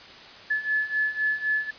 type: beating tone pair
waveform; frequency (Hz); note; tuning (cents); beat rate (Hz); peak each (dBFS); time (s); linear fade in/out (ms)
sine; 1722 / 1725.9; A6 / A6; -38 / -34; 3.9; -28 / -25; 0.5-1.71; 10
effects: white hiss -45 dBFS RMS until 1.78 s + resampled to 11025 Hz